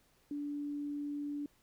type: tone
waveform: sine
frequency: 290.1 Hz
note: D4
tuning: 21 cents flat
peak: -36 dBFS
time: 0.31-1.46 s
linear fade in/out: 2 ms
effects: pink hiss -70 dBFS RMS until 1.62 s